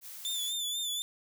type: noise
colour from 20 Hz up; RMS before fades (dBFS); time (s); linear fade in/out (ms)
blue; -45; 0.01-0.54; 50
type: tone with vibrato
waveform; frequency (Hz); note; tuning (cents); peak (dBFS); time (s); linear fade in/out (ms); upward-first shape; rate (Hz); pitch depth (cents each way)
sawtooth; 3520; A7; 0; -29; 0.25-1.02; 0; sine; 4.1; 51
effects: none